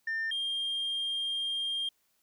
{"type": "tone pair in turn", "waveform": "sine", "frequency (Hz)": [1800, 3207], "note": ["A6", "G7"], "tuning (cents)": [39, 39], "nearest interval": "minor seventh", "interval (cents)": 1000, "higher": "second", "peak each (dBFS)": [-28, -28], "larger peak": "neither", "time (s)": [[0.07, 0.31], [0.31, 1.89]], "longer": "second", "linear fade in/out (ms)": 5, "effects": ["tanh soft clip ceiling -28 dBFS", "white hiss -73 dBFS RMS until 2.22 s"]}